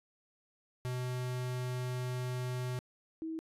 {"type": "tone pair in turn", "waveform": ["square", "sine"], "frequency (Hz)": [125.7, 321.7], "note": ["B2", "E4"], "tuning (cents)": [31, -42], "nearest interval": "octave + major third", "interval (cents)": 1627, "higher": "second", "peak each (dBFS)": [-35, -36], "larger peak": "first", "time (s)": [[0.85, 2.79], [3.22, 3.39]], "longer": "first", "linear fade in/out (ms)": 0, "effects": ["resampled to 32000 Hz"]}